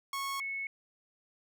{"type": "tone pair in turn", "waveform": ["sawtooth", "sine"], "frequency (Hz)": [1100, 2200], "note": ["C#6", "C#7"], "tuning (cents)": [-14, -14], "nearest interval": "octave", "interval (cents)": 1200, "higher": "second", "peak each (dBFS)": [-30, -34], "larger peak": "first", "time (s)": [[0.13, 0.4], [0.4, 0.67]], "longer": "neither", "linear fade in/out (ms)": 2, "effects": []}